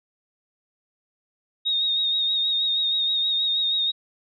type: tone with vibrato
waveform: sine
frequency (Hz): 3729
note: A#7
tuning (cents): 0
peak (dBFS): -20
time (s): 1.65-3.92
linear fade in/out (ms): 20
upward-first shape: sine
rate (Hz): 6.3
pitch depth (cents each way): 34
effects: none